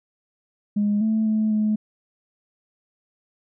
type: tone with pitch steps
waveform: sine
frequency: 206.6 / 219.5 / 216.8 / 213.8 Hz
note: G#3 / A3 / A3 / A3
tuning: -9 / -4 / -25 / -49 cents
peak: -17 dBFS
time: 0.76-1.76 s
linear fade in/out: 10 ms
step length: 250 ms
effects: tanh soft clip ceiling -14 dBFS